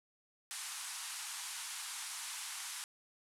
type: band-pass noise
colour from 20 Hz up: white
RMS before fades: -44 dBFS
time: 0.51-2.84 s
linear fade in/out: 0 ms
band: 820 to 11000 Hz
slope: 48 dB/octave
effects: none